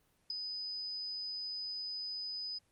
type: tone with ADSR envelope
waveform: sine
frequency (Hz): 4997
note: D#8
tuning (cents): +7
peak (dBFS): -31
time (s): 0.3-2.59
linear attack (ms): 4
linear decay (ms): 7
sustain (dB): -7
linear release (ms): 14
effects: pink hiss -73 dBFS RMS until 2.71 s + Opus 24 kbps